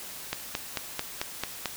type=click train; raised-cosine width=0.2 ms; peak=-11 dBFS; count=7; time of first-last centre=0.33-1.657 s; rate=4.52 Hz; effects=white hiss -41 dBFS RMS until 1.76 s